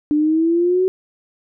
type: exponential sweep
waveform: sine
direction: up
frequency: 294.7 to 377.9 Hz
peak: -13 dBFS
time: 0.11-0.88 s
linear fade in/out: 0 ms
effects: none